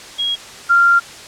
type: tone pair in turn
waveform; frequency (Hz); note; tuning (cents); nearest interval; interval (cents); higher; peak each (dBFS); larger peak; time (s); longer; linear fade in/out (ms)
sine; 3300 / 1387.5; G#7 / F6; -12 / -12; octave + minor third; 1500; first; -16 / -8; second; 0.18-0.36 / 0.69-1; second; 20
effects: white hiss -35 dBFS RMS until 1.27 s + low-pass 7000 Hz 12 dB/octave